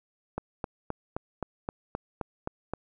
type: click train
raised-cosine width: 1 ms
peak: -17 dBFS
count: 10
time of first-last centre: 0.38-2.736 s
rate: 3.82 Hz
effects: none